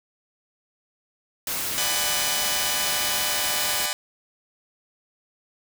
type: noise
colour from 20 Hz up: white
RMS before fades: -28 dBFS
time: 1.47-3.86 s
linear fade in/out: 2 ms
type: chord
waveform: 5% pulse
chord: G# half-diminished seventh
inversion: second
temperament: just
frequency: 598 / 747.5 / 830.6 / 996.7 Hz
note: D5 / F#5 / G#5 / B5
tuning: +31 / +17 / 0 / +16 cents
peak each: -19 dBFS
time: 1.78-3.93 s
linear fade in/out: 0 ms
effects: none